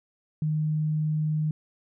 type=tone; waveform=sine; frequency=154 Hz; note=D#3; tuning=17 cents flat; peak=-23 dBFS; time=0.42-1.51 s; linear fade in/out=2 ms; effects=none